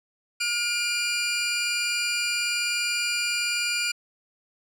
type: tone pair together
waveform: 20% pulse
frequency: 1424.7 / 2393 Hz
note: F6 / D7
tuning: +34 / +32 cents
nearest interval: major sixth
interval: 898 cents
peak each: -25 / -20 dBFS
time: 0.4-3.92 s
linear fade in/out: 10 ms
effects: low-pass 11000 Hz 12 dB/octave

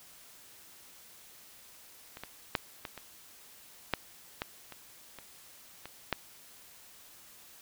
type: clicks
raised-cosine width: 0.3 ms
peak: -28 / -24 / -11 / -22 / -27 / -11 / -17 / -28 / -29 / -26 / -12 dBFS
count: 11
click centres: 2.171 / 2.236 / 2.552 / 2.852 / 2.977 / 3.937 / 4.419 / 4.723 / 5.187 / 5.856 / 6.127 s
effects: white hiss -55 dBFS RMS until 7.61 s

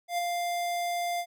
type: tone with ADSR envelope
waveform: square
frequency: 698 Hz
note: F5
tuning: 1 cent flat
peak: -26 dBFS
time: 0.08-1.26 s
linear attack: 99 ms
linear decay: 16 ms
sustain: -3 dB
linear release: 64 ms
effects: none

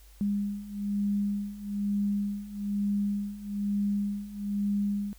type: beating tone pair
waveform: sine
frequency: 202.3 / 203.4 Hz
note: G#3 / G#3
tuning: -45 / -36 cents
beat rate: 1.1 Hz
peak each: -32 / -29 dBFS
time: 0.21-5.13 s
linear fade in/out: 0 ms
effects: added 50 Hz sine -51 dBFS peak until 5.18 s + white hiss -60 dBFS RMS until 5.18 s

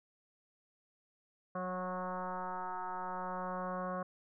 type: tone with frequency modulation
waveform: sine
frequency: 182.8 Hz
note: F#3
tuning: 21 cents flat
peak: -36 dBFS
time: 1.55-4.03 s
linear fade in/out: 5 ms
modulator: 183 Hz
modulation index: 6.4
effects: none

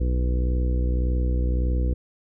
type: harmonic tone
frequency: 61.74 Hz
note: B1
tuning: in tune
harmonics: 1 / 2 / 3 / 4 / 5 / 6 / 7 / 8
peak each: -20 / -32 / -35 / -38 / -35 / -40 / -44 / -37 dBFS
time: 0-1.94 s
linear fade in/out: 10 ms
effects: none

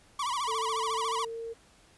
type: tone with vibrato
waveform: 45% pulse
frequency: 1057 Hz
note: C6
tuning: 17 cents sharp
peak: -29 dBFS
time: 0.19-1.25 s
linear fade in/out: 5 ms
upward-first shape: sine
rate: 14 Hz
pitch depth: 180 cents each way
type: tone with pitch glide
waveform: sine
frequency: 445.9 to 458.2 Hz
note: A4 to A#4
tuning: +23 to -30 cents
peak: -35 dBFS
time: 0.47-1.54 s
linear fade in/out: 20 ms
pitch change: +47 cents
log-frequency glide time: 0.93-1.37 s
effects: pink hiss -60 dBFS RMS until 1.97 s + resampled to 24000 Hz

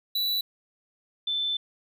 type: tone pair in turn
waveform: square / sine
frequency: 3951 / 3529 Hz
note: B7 / A7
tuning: 0 / +4 cents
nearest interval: major second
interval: 196 cents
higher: first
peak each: -25 dBFS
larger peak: neither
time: 0.15-0.41 / 1.27-1.57 s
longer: second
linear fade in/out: 5 ms
effects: none

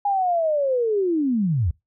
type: linear sweep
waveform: sine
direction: down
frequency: 822 to 70.6 Hz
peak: -18 dBFS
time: 0.05-1.71 s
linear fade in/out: 5 ms
effects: noise-tail reverb RT60 0.2 s tail -23 dB re dry

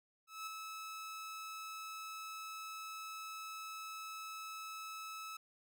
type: tone with ADSR envelope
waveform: sawtooth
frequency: 1300 Hz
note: E6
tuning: 24 cents flat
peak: -37 dBFS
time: 0.27-5.37 s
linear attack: 200 ms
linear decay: 5 ms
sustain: -4 dB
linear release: 5 ms
effects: none

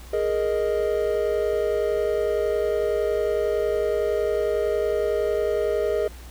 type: chord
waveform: triangle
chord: Ab suspended second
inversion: none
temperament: equal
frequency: 415.3 / 466.2 / 622.3 Hz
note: Ab4 / Bb4 / Eb5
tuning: 0 / 0 / 0 cents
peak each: -22 / -24 / -24 dBFS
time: 0.13-6.08 s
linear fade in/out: 5 ms
effects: added 60 Hz sine -39 dBFS peak until 6.3 s + pink hiss -47 dBFS RMS until 6.3 s

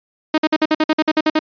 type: tone bursts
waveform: sawtooth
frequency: 311.1 Hz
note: D#4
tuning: in tune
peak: -8 dBFS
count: 12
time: 0.34-1.392 s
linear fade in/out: 5 ms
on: 40 ms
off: 52 ms
effects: resampled to 11025 Hz

